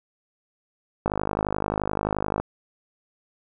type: click train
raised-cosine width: 1 ms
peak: -10 dBFS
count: 70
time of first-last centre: 1.06-2.4 s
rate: 51.5 Hz
effects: none